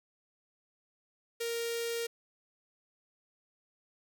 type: tone with notch filter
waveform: sawtooth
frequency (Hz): 466.2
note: A#4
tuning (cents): 0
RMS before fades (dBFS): -35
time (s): 1.4-2.07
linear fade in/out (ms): 10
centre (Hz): 1000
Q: 0.64
effects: none